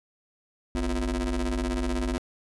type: ring-modulated tone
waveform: 30% pulse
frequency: 98 Hz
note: G2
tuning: in tune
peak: -20 dBFS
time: 0.75-2.18 s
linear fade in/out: 0 ms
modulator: 155 Hz
effects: resampled to 24000 Hz